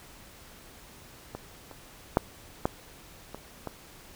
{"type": "clicks", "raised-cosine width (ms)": 1, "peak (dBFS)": [-22, -30, -6, -10, -24, -20], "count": 6, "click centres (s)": [1.35, 1.713, 2.171, 2.655, 3.346, 3.673], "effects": ["pink hiss -51 dBFS RMS until 4.15 s"]}